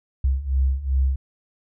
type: beating tone pair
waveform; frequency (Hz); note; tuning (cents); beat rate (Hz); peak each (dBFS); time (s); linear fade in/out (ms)
sine; 65 / 67.6; C2 / C#2; -11 / -43; 2.6; -23 / -20; 0.24-1.16; 5
effects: none